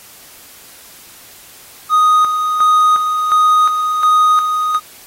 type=tone with tremolo; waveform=triangle; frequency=1244.5 Hz; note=D#6; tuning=in tune; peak=-6 dBFS; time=1.89-4.8 s; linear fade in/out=50 ms; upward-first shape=square; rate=1.4 Hz; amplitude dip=50%; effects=white hiss -40 dBFS RMS until 5.06 s + AAC 48 kbps